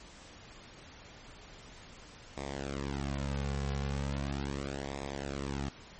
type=tone with flanger; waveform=sawtooth; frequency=69.3 Hz; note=C#2; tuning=in tune; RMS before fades=-36 dBFS; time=2.37-5.69 s; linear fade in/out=5 ms; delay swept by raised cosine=0.68 to 3.28 ms; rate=0.38 Hz; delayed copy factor=-0.85; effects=pink hiss -52 dBFS RMS until 5.99 s + MP3 32 kbps